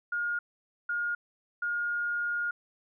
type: tone bursts at uneven times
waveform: sine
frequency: 1425 Hz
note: F6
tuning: 34 cents sharp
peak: -28 dBFS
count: 3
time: 0.12-0.39 / 0.89-1.15 / 1.62-2.51 s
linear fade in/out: 5 ms
effects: none